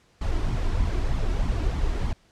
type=noise with flanger; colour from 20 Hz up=brown; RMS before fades=-24 dBFS; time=0.21-2.13 s; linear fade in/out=5 ms; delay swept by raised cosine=0.9 to 3.1 ms; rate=3.2 Hz; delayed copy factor=+0.55; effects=pink hiss -61 dBFS RMS until 2.31 s + low-pass 7000 Hz 12 dB/octave